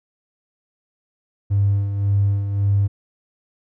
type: tone with tremolo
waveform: triangle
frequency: 100 Hz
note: G2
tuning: 35 cents sharp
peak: -10 dBFS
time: 1.5-2.88 s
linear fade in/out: 20 ms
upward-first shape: sine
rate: 1.8 Hz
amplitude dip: 65%
effects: tanh soft clip ceiling -11 dBFS